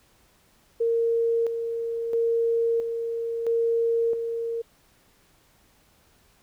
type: tone with tremolo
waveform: sine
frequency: 461.7 Hz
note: A#4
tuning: 17 cents flat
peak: -20 dBFS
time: 0.8-4.62 s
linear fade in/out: 10 ms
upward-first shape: square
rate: 0.75 Hz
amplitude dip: 50%
effects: pink hiss -61 dBFS RMS until 6.42 s